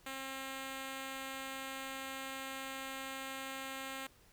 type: tone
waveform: 5% pulse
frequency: 267.6 Hz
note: C4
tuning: 39 cents sharp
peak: -30 dBFS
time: 0.06-4.07 s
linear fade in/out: 5 ms
effects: pink hiss -65 dBFS RMS until 4.32 s